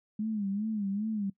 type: tone with vibrato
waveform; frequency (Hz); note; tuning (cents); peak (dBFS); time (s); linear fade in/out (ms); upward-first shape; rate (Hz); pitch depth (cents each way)
sine; 207.7; G#3; 0; -29; 0.19-1.3; 5; sine; 2.5; 110
effects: noise-tail reverb RT60 0.1 s tail -21 dB re dry